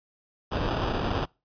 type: noise with sample-and-hold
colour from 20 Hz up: pink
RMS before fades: -28 dBFS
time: 0.51-1.26 s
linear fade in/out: 20 ms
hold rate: 2100 Hz
effects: noise-tail reverb RT60 0.3 s tail -26 dB re dry + resampled to 11025 Hz